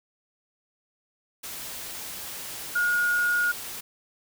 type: tone in noise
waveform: sine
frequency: 1437 Hz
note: F6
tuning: 49 cents sharp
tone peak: -21 dBFS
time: 2.75-3.52 s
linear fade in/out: 10 ms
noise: white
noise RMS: -37 dBFS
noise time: 1.43-3.81 s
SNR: +13 dB
effects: none